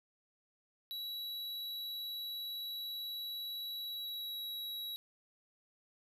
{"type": "tone with pitch glide", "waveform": "square", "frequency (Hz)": [3913, 3879], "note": ["B7", "B7"], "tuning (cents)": [-17, -32], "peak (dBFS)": -40, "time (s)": [0.91, 4.96], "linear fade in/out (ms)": 0, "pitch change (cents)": -15, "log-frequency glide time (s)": [3.79, 4.37], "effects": []}